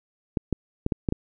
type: clicks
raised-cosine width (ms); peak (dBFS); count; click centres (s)
3; -10; 6; 0.372 / 0.527 / 0.864 / 0.922 / 1.088 / 1.124
effects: none